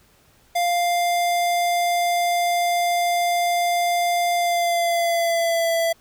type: tone with pitch glide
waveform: square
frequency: 698.5 to 666.2 Hz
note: F5 to E5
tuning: 0 to +18 cents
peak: -19 dBFS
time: 0.55-5.93 s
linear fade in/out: 10 ms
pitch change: -82 cents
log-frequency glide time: 4.35-5.72 s
effects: pink hiss -57 dBFS RMS until 6 s